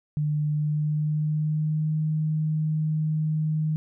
sine tone with pitch glide, 150 to 155.2 Hz, D3 to D#3, +37 to -4 cents, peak -22 dBFS, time 0.17-3.76 s, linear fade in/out 0 ms, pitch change +59 cents, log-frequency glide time 0.53-1.95 s, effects none

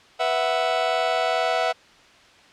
sawtooth chord, B suspended fourth, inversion none, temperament just, 493.9 / 658.5 / 740.8 Hz, B4 / E5 / F#5, 0 / -2 / +2 cents, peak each -24 / -19 / -20 dBFS, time 0.19-1.73 s, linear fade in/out 20 ms, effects white hiss -51 dBFS RMS until 2.52 s + low-pass 4000 Hz 12 dB/octave

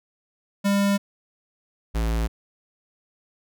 square tone pair in turn, 200 / 55.82 Hz, G3 / A1, +35 / +26 cents, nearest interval octave + minor seventh, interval 2209 cents, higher first, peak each -19 / -22 dBFS, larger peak first, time 0.64-0.98 / 1.94-2.28 s, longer neither, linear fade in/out 20 ms, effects none

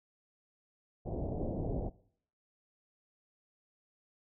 pink low-pass noise, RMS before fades -36 dBFS, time 1.05-1.9 s, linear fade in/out 20 ms, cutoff 720 Hz, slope 48 dB/octave, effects noise-tail reverb RT60 0.6 s tail -20 dB re dry

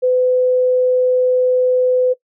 sine tone, 505 Hz, B4, 39 cents sharp, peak -11 dBFS, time 0.02-2.14 s, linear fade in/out 20 ms, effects noise-tail reverb RT60 0.1 s tail -19 dB re dry

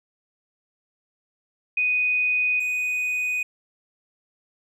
sine / triangle tone pair in turn, 2489 / 2489 Hz, D#7 / D#7, 0 / 0 cents, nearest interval unison, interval 0 cents, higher neither, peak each -19 / -21 dBFS, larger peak first, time 1.77-2.6 / 2.6-3.43 s, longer neither, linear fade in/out 5 ms, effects none

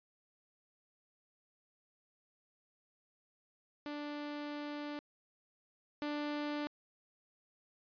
sawtooth tone pair in turn, 293.7 / 294.8 Hz, D4 / D4, 0 / +7 cents, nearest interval unison, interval 7 cents, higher second, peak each -36 / -32 dBFS, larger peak second, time 3.86-4.99 / 6.02-6.67 s, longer first, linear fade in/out 0 ms, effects resampled to 11025 Hz

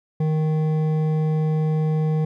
triangle tone with hard clipping, 155.8 Hz, D#3, 3 cents sharp, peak -20 dBFS, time 0.2-2.25 s, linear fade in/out 5 ms, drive 13 dB, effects none

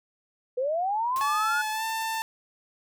sine linear sweep, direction up, 484 to 1477 Hz, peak -24 dBFS, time 0.57-1.62 s, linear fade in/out 10 ms
white noise with exponential decay, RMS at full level -37 dBFS, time 1.16-1.4 s, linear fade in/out 1 ms, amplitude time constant 51 ms
sawtooth tone with pitch glide, 862 to 891.9 Hz, A5 to A5, -36 to +23 cents, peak -24 dBFS, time 1.21-2.22 s, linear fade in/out 0 ms, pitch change +59 cents, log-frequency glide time 1.71-1.84 s
effects none

